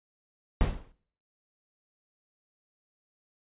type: noise with exponential decay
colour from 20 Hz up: brown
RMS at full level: -20 dBFS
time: 0.61-0.92 s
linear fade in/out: 0 ms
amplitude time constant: 66 ms
effects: noise-tail reverb RT60 0.6 s tail -22 dB re dry + resampled to 8000 Hz